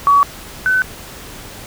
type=tone pair in turn; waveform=sine; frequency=1132 / 1513.1 Hz; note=C#6 / F#6; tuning=+36 / +38 cents; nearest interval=perfect fourth; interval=502 cents; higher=second; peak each=-7 / -11 dBFS; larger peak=first; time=0.07-0.23 / 0.66-0.82 s; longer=neither; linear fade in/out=0 ms; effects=pink hiss -34 dBFS RMS until 1.66 s